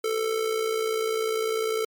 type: tone with amplitude modulation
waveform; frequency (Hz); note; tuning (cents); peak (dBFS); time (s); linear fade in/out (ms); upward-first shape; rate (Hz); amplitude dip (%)
square; 442.8; A4; +11; -22; 0.04-1.85; 5; sine; 60.1; 60
effects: MP3 96 kbps